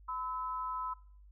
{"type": "tone pair together", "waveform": "sine", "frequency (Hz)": [1010, 1297.7], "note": ["B5", "E6"], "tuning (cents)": [39, -28], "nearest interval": "major third", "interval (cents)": 433, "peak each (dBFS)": [-37, -39], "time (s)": [0.08, 0.94], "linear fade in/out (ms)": 10, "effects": ["noise-tail reverb RT60 0.6 s tail -22 dB re dry", "added 50 Hz sine -54 dBFS peak until 1.31 s"]}